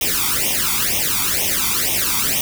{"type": "noise with flanger", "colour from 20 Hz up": "white", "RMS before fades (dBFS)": -19, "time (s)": [0.01, 2.41], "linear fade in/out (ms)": 2, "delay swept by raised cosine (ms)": [0.33, 0.88], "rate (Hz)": 2.1, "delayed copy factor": 1, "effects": []}